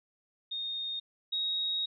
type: tone pair in turn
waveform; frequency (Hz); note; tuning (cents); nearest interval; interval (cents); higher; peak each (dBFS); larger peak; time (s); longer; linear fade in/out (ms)
sine; 3691 / 3777; A#7 / A#7; -18 / +22; unison; 40; second; -33 / -29; second; 0.51-1 / 1.32-1.86; second; 10
effects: none